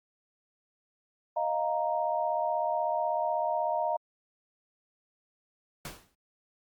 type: chord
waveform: sine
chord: Eb suspended second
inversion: none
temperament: equal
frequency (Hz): 622.3 / 698.5 / 932.3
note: Eb5 / F5 / Bb5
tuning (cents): 0 / 0 / 0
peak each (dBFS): -31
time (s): 1.36-3.97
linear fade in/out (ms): 10
type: noise with exponential decay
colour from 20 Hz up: pink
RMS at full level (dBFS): -37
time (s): 5.85-6.15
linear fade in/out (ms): 2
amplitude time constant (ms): 64
effects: Opus 48 kbps